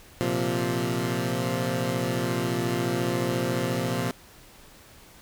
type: chord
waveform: 15% pulse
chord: Bb suspended second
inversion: none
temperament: equal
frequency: 116.54 / 130.81 / 174.61 Hz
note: Bb2 / C3 / F3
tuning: 0 / 0 / 0 cents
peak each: -23 dBFS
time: 0.21-4.11 s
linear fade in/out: 0 ms
effects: pink hiss -51 dBFS RMS until 5.21 s